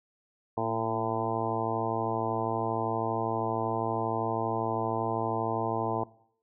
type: harmonic tone with a mistuned harmonic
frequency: 112.6 Hz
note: A2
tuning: 40 cents sharp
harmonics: 1 / 2 / 3 / 4 / 5 / 6 / 7 / 8 / 9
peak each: -37 / -37 / -36 / -34 / -40 / -35 / -35 / -35 / -37 dBFS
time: 0.57-6.04 s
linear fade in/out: 5 ms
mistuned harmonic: 2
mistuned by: +28 cents
effects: noise-tail reverb RT60 0.6 s tail -19 dB re dry